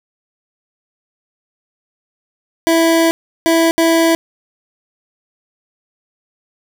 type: tone bursts at uneven times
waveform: 25% pulse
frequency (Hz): 329.7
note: E4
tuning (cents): 0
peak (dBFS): -6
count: 3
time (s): 2.67-3.11 / 3.46-3.71 / 3.78-4.15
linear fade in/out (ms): 0
effects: none